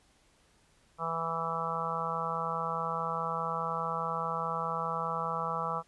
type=harmonic tone; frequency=164.81 Hz; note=E3; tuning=in tune; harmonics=1 / 3 / 4 / 5 / 6 / 7 / 8; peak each=-41 / -40 / -41 / -39 / -39 / -35 / -37 dBFS; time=0.98-5.83 s; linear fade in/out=50 ms; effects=pink hiss -66 dBFS RMS until 5.87 s + resampled to 24000 Hz